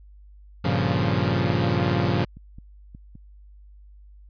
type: chord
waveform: sawtooth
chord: G half-diminished seventh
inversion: none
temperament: equal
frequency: 98 / 116.54 / 138.59 / 174.61 Hz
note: G2 / Bb2 / Db3 / F3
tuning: 0 / 0 / 0 / 0 cents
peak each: -22 dBFS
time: 0.64-2.25 s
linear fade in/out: 10 ms
type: clicks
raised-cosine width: 5 ms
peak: -30 dBFS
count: 6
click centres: 1.773 / 1.882 / 2.37 / 2.585 / 2.949 / 3.154 s
effects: added 50 Hz sine -45 dBFS peak until 4.29 s + resampled to 11025 Hz